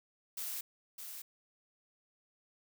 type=noise with echo; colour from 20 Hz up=blue; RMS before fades=-40 dBFS; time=0.37-0.61 s; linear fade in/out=5 ms; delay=610 ms; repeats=1; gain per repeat=-6 dB; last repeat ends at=1.22 s; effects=none